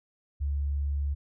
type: tone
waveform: sine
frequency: 71.1 Hz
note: C#2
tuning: 45 cents sharp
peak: -26 dBFS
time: 0.4-1.15 s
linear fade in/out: 20 ms
effects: none